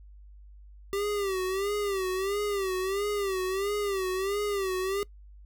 square tone with vibrato, 392 Hz, G4, in tune, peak -28 dBFS, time 0.93-5.03 s, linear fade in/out 0 ms, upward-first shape sine, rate 1.5 Hz, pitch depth 100 cents each way, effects noise-tail reverb RT60 0.1 s tail -22 dB re dry + added 50 Hz sine -47 dBFS peak until 5.45 s

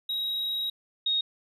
triangle / sine tone pair in turn, 3817 / 3741 Hz, A#7 / A#7, +40 / +5 cents, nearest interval unison, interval 35 cents, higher first, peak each -26 / -23 dBFS, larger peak second, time 0.09-0.7 / 1.06-1.21 s, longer first, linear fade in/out 5 ms, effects resampled to 32000 Hz

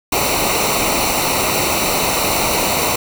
pink noise with comb filter, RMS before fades -17 dBFS, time 0.12-2.96 s, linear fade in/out 5 ms, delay 0.6 ms, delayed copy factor -0.75, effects none

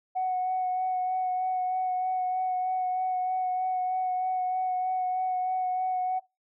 sine tone with vibrato, 740 Hz, F#5, in tune, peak -24 dBFS, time 0.15-6.2 s, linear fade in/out 20 ms, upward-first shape sine, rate 3.2 Hz, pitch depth 14 cents each way, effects noise-tail reverb RT60 0.2 s tail -19 dB re dry + tanh soft clip ceiling -21 dBFS

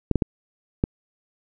clicks, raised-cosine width 3 ms, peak -6 dBFS, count 4, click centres 0.113 / 0.157 / 0.222 / 0.839 s, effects none

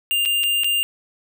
square tone with dropouts, 2800 Hz, F7, 4 cents sharp, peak -18 dBFS, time 0.11-0.83 s, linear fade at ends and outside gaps 0 ms, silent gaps 0.252-0.258 / 0.434-0.438 / 0.635-0.644 s, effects none

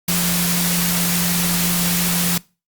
sine tone in noise, 174.61 Hz, F3, in tune, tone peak -20 dBFS, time 0.08-2.38 s, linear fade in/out 5 ms, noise white, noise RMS -20 dBFS, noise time 0.08-2.38 s, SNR -3 dB, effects noise-tail reverb RT60 0.3 s tail -23 dB re dry + Opus 48 kbps

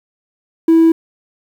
triangle tone, 327.4 Hz, E4, 12 cents flat, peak -3 dBFS, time 0.68-0.92 s, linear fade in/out 5 ms, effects tanh soft clip ceiling -2 dBFS + 7-bit

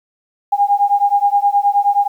sine beating tone pair, 806 / 815.5 Hz, G5 / G#5, +48 / -32 cents, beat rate 9.5 Hz, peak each -14 dBFS, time 0.52-2.08 s, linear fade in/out 10 ms, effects 8-bit

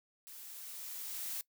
blue noise with level ramp, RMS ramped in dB -51 to -39 dBFS, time 0.27-1.41 s, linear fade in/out 0 ms, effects noise-tail reverb RT60 0.1 s tail -21 dB re dry

